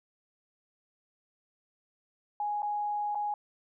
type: tone with dropouts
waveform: sine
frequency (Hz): 830.6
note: G#5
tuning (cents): 0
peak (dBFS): -29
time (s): 2.4-3.34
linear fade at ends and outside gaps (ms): 2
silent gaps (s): 2.621-2.629 / 3.148-3.154
effects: none